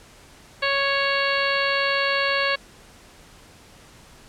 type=harmonic tone; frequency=554.4 Hz; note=C#5; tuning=in tune; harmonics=1 / 2 / 3 / 4 / 5 / 6 / 7 / 8; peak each=-26 / -27 / -25 / -28 / -28 / -34 / -34 / -30 dBFS; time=0.62-2.56 s; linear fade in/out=10 ms; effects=pink hiss -49 dBFS RMS until 4.28 s + low-pass 10000 Hz 12 dB/octave

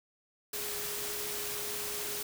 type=tone in noise; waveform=sine; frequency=415.3 Hz; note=G#4; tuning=in tune; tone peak=-44 dBFS; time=0.53-2.23 s; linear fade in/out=5 ms; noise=white; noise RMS=-37 dBFS; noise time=0.53-2.23 s; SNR=-10 dB; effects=none

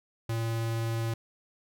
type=tone with vibrato; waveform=square; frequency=114.2 Hz; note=A#2; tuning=35 cents flat; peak=-29 dBFS; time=0.29-1.14 s; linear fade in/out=5 ms; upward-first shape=triangle; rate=19 Hz; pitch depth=8 cents each way; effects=none

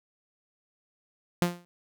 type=tone with exponential decay; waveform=sawtooth; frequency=175.1 Hz; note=F3; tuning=5 cents sharp; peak=-15 dBFS; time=1.42-1.65 s; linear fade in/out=0 ms; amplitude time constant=48 ms; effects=none

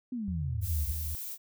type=exponential sweep; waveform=sine; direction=down; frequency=260 to 58.5 Hz; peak=-32 dBFS; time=0.12-0.92 s; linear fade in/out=5 ms
type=tone with pitch glide; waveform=sine; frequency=82.1 to 77.05 Hz; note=E2 to D#2; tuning=-6 to -16 cents; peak=-33 dBFS; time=0.28-1.15 s; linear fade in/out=0 ms; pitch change=-110 cents; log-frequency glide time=0.58-0.81 s
type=noise; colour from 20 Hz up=violet; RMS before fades=-39 dBFS; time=0.61-1.38 s; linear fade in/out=50 ms
effects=none

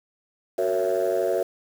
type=chord; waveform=sine; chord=F# dominant seventh; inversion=none; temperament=just; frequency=370 / 462.5 / 555 / 666 Hz; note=F#4 / A#4 / C#5 / E5; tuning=0 / -14 / +2 / +18 cents; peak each=-25 dBFS; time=0.58-1.43 s; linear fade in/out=5 ms; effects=tanh soft clip ceiling -15 dBFS + 7-bit

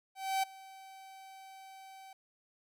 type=tone with ADSR envelope; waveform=45% pulse; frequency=770 Hz; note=G5; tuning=31 cents flat; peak=-28 dBFS; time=0.15-2.13 s; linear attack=280 ms; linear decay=10 ms; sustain=-22 dB; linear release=3 ms; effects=none

